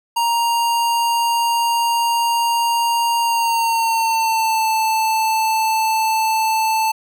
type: tone with pitch glide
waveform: square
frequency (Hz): 935 to 882.5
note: A#5 to A5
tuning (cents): +5 to +5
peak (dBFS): -16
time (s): 0.16-6.92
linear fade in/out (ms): 10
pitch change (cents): -100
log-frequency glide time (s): 3.2-4.68
effects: none